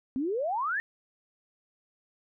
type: exponential sweep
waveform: sine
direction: up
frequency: 248.4 to 1856 Hz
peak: -27 dBFS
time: 0.16-0.8 s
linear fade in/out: 0 ms
effects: none